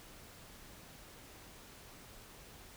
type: silence
effects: pink hiss -55 dBFS RMS until 2.76 s